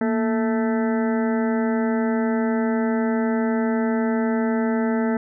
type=harmonic tone with a mistuned harmonic; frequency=220 Hz; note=A3; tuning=in tune; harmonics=1 / 2 / 3 / 4 / 6 / 7 / 8 / 9; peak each=-20 / -26 / -30 / -32 / -36 / -37 / -38 / -39 dBFS; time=0.01-5.17 s; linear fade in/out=2 ms; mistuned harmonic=1; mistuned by=+92 cents; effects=none